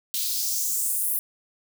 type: noise with high-pass filter sweep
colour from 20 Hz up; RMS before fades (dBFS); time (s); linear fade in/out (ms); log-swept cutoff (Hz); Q
blue; -26; 0.14-1.19; 0; 3500 to 12000; 2.5
effects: none